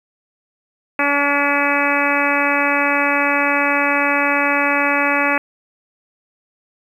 harmonic tone, 285.4 Hz, D4, 49 cents flat, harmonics 1 / 2 / 3 / 4 / 5 / 6 / 7 / 8 / 9, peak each -23 / -23 / -23 / -23 / -23 / -23 / -23 / -23 / -23 dBFS, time 0.99-5.38 s, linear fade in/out 2 ms, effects 8-bit

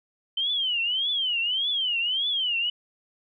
sine tone with vibrato, 3067 Hz, G7, 38 cents flat, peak -23 dBFS, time 0.37-2.7 s, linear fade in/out 5 ms, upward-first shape triangle, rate 1.7 Hz, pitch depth 230 cents each way, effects none

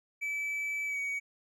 triangle tone with pitch glide, 2305 to 2255 Hz, D7 to C#7, -33 to +29 cents, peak -30 dBFS, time 0.21-1.2 s, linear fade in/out 20 ms, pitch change -38 cents, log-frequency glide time 0.86-0.98 s, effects none

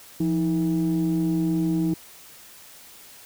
sine tone pair together, 171.12 / 319.6 Hz, F3 / D#4, -35 / +47 cents, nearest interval major seventh, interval 1082 cents, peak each -22 / -21 dBFS, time 0.2-1.94 s, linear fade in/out 5 ms, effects tanh soft clip ceiling -16 dBFS + white hiss -47 dBFS RMS until 3.25 s

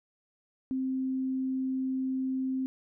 sine tone, 261.9 Hz, C4, 2 cents sharp, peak -28 dBFS, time 0.71-2.66 s, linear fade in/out 0 ms, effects none

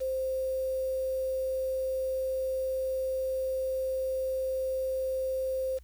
sine tone with quantisation, 523.3 Hz, C5, in tune, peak -28 dBFS, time 0-5.79 s, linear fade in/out 20 ms, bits 8, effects added 62 Hz sine -49 dBFS peak until 5.83 s + white hiss -70 dBFS RMS until 5.83 s

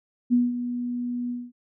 sine tone with ADSR envelope, 243.7 Hz, B3, 23 cents flat, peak -15 dBFS, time 0.3-1.52 s, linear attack 31 ms, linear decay 190 ms, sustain -11 dB, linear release 220 ms, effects none

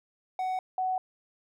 triangle / sine tone pair in turn, 746 / 746 Hz, F#5 / F#5, +14 / +14 cents, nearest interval unison, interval 0 cents, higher neither, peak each -26 dBFS, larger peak neither, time 0.39-0.59 / 0.78-0.98 s, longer neither, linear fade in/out 2 ms, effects none

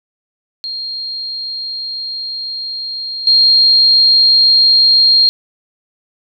sine tone with level steps, 4222 Hz, C8, 15 cents sharp, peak -20 / -6 dBFS, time 0.64-5.29 s, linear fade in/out 0 ms, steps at 3.27 s, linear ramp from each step 2 ms, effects none

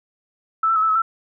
sine tone with pitch steps, 1315 / 1336 / 1282 / 1317 / 1284 / 1336 Hz, E6 / E6 / E6 / E6 / E6 / E6, -5 / +23 / -49 / -2 / -46 / +23 cents, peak -15 dBFS, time 0.63-1.02 s, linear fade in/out 5 ms, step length 65 ms, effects none

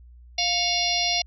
harmonic tone with a mistuned harmonic, 698.5 Hz, F5, in tune, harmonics 1 / 3 / 4 / 5 / 6 / 7 / 8, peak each -29 / -30 / -29 / -30 / -28 / -29 / -28 dBFS, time 0.38-1.22 s, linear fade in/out 5 ms, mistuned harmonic 3, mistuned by +82 cents, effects added 60 Hz sine -45 dBFS peak until 1.26 s

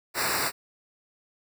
pink noise with comb filter, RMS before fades -27 dBFS, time 0.14-0.52 s, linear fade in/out 50 ms, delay 0.31 ms, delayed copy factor -1, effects none

